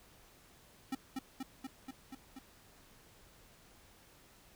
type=tone with echo; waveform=square; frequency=264.6 Hz; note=C4; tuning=20 cents sharp; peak=-35 dBFS; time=0.92-0.95 s; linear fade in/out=5 ms; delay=240 ms; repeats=6; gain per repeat=-2 dB; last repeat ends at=2.39 s; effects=pink hiss -62 dBFS RMS until 4.55 s